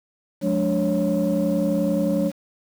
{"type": "tone cluster", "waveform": "sine", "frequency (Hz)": [180.2, 211.5, 290.4, 552], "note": ["F#3", "G#3", "D4", "C#5"], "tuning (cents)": [-45, 32, -19, -7], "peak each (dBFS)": -23, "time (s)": [0.41, 2.32], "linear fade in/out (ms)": 50, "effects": ["tanh soft clip ceiling -13 dBFS", "7-bit"]}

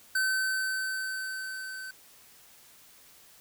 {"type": "tone with level ramp", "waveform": "square", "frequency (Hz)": 1533, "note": "G6", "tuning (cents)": -39, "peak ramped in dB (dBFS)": [-25, -39], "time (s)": [0.15, 1.91], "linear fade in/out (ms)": 5, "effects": ["white hiss -56 dBFS RMS until 3.4 s"]}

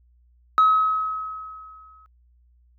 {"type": "tone with exponential decay", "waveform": "sine", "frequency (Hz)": 1279, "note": "D#6", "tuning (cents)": 47, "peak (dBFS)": -10, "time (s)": [0.58, 2.06], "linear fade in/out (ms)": 0, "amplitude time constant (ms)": 320, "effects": ["tanh soft clip ceiling -10 dBFS", "added 60 Hz sine -55 dBFS peak until 2.78 s"]}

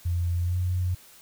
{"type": "tone with pitch glide", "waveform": "sine", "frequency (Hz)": [86.8, 90.43], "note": ["F2", "F#2"], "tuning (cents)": [-10, -39], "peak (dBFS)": -23, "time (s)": [0.05, 0.95], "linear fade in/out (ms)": 10, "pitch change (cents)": 71, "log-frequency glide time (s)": [0.41, 0.59], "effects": ["white hiss -52 dBFS RMS until 1.21 s"]}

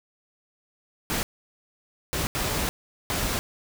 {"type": "noise bursts at uneven times", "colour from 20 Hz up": "pink", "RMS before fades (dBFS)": -27, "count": 4, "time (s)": [[1.1, 1.23], [2.13, 2.27], [2.35, 2.69], [3.1, 3.39]], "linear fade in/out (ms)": 0, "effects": []}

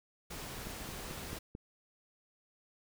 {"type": "noise", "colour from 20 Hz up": "pink", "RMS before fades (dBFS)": -44, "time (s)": [0.3, 1.39], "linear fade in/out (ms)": 10}
{"type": "click train", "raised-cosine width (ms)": 3, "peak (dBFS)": -30, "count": 5, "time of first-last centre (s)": [0.67, 1.551], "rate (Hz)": 4.54}
{"effects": []}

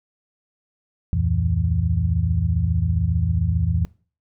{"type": "tone cluster", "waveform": "sine", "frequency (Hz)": [71.1, 86.3, 113.4, 164.2], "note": ["C#2", "F2", "A#2", "E3"], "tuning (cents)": [45, -20, -47, -6], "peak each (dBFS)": [-27, -20, -25, -25], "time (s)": [1.13, 3.85], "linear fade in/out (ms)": 0, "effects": ["noise-tail reverb RT60 0.4 s tail -22 dB re dry"]}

